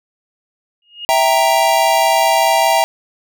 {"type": "tone with exponential growth", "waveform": "sine", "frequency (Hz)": 2858, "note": "F7", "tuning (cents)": 39, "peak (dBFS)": -22, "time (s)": [0.82, 1.05], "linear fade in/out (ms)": 2, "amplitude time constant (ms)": 50}
{"type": "chord", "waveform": "square", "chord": "E diminished", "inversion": "none", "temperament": "equal", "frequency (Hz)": [659.3, 784, 932.3], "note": ["E5", "G5", "Bb5"], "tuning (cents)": [0, 0, 0], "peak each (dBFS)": -16, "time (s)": [1.09, 2.84], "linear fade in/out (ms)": 0}
{"effects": []}